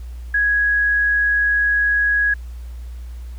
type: tone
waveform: sine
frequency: 1663 Hz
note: G#6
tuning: 2 cents sharp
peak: -14 dBFS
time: 0.34-2.34 s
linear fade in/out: 5 ms
effects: added 60 Hz sine -29 dBFS peak until 3.38 s + pink hiss -52 dBFS RMS until 3.38 s